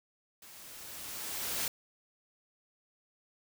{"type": "noise with level ramp", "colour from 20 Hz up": "white", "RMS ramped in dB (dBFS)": [-53, -33], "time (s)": [0.42, 1.68], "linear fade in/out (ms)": 2, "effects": []}